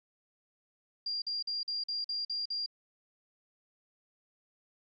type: tone bursts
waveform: sine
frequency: 4782 Hz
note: D8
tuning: 30 cents sharp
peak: -32 dBFS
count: 8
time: 1.06-2.662 s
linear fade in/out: 5 ms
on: 160 ms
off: 46 ms
effects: none